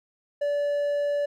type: tone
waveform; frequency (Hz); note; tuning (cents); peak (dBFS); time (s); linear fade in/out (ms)
triangle; 578; D5; -28; -21; 0.41-1.26; 10
effects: none